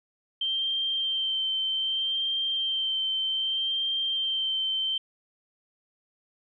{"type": "tone with vibrato", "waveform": "sine", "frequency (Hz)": 3136, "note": "G7", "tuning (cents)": 0, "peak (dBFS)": -25, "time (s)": [0.41, 4.98], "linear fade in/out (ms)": 5, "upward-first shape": "sine", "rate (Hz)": 0.64, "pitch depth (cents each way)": 18, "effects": []}